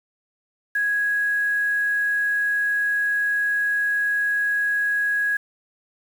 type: tone with quantisation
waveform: sine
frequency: 1661.2 Hz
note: G#6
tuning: in tune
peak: -19 dBFS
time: 0.75-5.37 s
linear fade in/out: 5 ms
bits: 7
effects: none